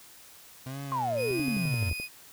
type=tone with vibrato; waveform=30% pulse; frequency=127.3 Hz; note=C3; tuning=47 cents flat; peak=-33 dBFS; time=0.66-1.9 s; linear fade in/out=5 ms; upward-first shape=sine; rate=1.5 Hz; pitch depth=170 cents each way
type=exponential sweep; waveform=sine; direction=down; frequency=1098 to 78 Hz; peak=-27 dBFS; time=0.92-1.93 s; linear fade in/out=0 ms
type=tone; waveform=35% pulse; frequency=2489 Hz; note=D#7; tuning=in tune; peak=-32 dBFS; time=1.16-2.09 s; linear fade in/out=50 ms
type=click train; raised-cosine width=2 ms; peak=-27 dBFS; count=9; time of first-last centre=1.31-2 s; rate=11.6 Hz
effects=white hiss -52 dBFS RMS until 2.32 s